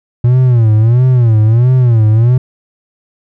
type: tone with vibrato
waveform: triangle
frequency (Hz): 117.8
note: A#2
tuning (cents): +19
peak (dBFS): -3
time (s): 0.24-2.38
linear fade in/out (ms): 5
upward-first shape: sine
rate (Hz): 1.5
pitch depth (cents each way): 160
effects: none